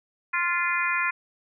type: harmonic tone with a mistuned harmonic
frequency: 349.2 Hz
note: F4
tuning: in tune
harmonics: 3 / 4 / 5 / 6 / 7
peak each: -29 / -29 / -29 / -29 / -29 dBFS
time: 0.33-1.11 s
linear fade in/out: 10 ms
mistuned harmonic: 6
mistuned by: -27 cents
effects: none